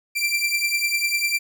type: beating tone pair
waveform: sawtooth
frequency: 2349 / 2359 Hz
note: D7 / D7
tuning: 0 / +7 cents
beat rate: 10 Hz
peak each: -20 dBFS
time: 0.15-1.39 s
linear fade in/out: 20 ms
effects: none